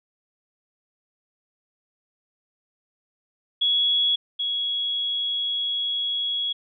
sine tone pair in turn, 3354 / 3337 Hz, G#7 / G#7, +16 / +8 cents, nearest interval unison, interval 8 cents, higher first, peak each -18 / -23 dBFS, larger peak first, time 3.61-4.16 / 4.39-6.53 s, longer second, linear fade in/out 10 ms, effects none

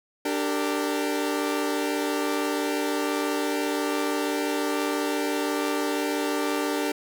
sawtooth chord, G minor, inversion second, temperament equal with one note detuned, 293.7 / 392 / 457.9 Hz, D4 / G4 / Bb4, 0 / 0 / -31 cents, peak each -23 / -26 / -27 dBFS, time 0.25-6.92 s, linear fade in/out 5 ms, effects none

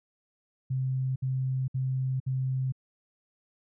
sine tone bursts, 130.81 Hz, C3, in tune, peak -26 dBFS, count 4, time 0.7-2.723 s, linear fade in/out 10 ms, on 460 ms, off 61 ms, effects none

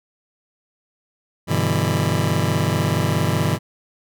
sawtooth chord, E minor seventh, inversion first, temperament just, 98.89 / 123.61 / 148.33 / 164.81 Hz, G2 / B2 / D3 / E3, +16 / +2 / +18 / 0 cents, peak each -19 dBFS, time 1.47-3.59 s, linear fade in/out 50 ms, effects none

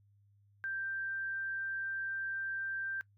sine tone, 1574 Hz, G6, 7 cents sharp, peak -35 dBFS, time 0.64-3.01 s, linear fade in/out 0 ms, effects noise-tail reverb RT60 0.1 s tail -20 dB re dry + added 101 Hz sine -64 dBFS peak until 3.17 s

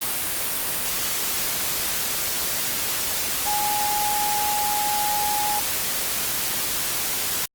sine tone in noise, 833 Hz, G#5, 5 cents sharp, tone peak -23 dBFS, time 3.46-5.6 s, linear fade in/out 10 ms, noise white, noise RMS -25 dBFS, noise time 0.01-7.46 s, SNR -1 dB, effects Opus 32 kbps

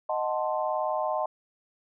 sine chord, D# diminished seventh, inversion none, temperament equal, 622.3 / 740 / 880 / 1046.5 Hz, D#5 / F#5 / A5 / C6, 0 / 0 / 0 / 0 cents, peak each -29 / -32 / -32 / -33 dBFS, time 0.09-1.26 s, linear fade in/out 5 ms, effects none

